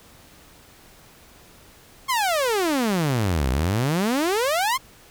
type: exponential two-way sweep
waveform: sawtooth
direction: down then up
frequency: 1100 to 61 to 1100 Hz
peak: -16 dBFS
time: 2.08-4.78 s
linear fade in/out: 20 ms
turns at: 3.5 s
effects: pink hiss -50 dBFS RMS until 5.1 s